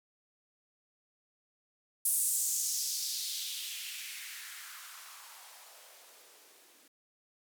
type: noise with band-pass filter sweep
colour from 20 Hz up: violet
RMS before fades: -38 dBFS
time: 2.05-6.88 s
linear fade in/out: 5 ms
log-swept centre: 10000 to 290 Hz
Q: 2.3
effects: none